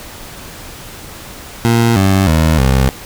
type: tone with pitch steps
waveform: 20% pulse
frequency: 116.54 / 96.31 / 79.6 / 65.78 Hz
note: A#2 / G2 / D#2 / C2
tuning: 0 / -30 / +40 / +10 cents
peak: -4 dBFS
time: 1.65-2.89 s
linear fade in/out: 0 ms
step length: 310 ms
effects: pink hiss -32 dBFS RMS until 3.05 s